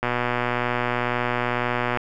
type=click train; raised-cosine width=0.5 ms; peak=-8 dBFS; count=238; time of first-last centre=0.03-1.973 s; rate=122 Hz; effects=none